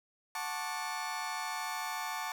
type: chord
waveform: 30% pulse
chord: D major seventh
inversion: first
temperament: just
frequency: 734.2 / 881 / 1101.2 / 1174.7 Hz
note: F#5 / A5 / C#6 / D6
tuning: -14 / +2 / -12 / 0 cents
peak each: -40 / -36 / -40 / -40 dBFS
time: 0.35-2.32 s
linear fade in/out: 2 ms
effects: none